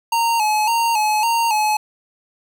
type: tone with vibrato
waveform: square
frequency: 888 Hz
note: A5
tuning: 16 cents sharp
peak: -16 dBFS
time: 0.12-1.77 s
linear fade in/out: 5 ms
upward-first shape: square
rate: 1.8 Hz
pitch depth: 70 cents each way
effects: 8-bit